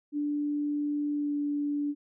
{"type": "tone with pitch glide", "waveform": "sine", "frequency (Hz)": [293, 290.5], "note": ["D4", "D4"], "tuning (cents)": [-4, -19], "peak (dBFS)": -27, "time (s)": [0.12, 1.95], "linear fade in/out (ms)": 50, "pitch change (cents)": -15, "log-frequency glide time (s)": [1.13, 1.35], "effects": []}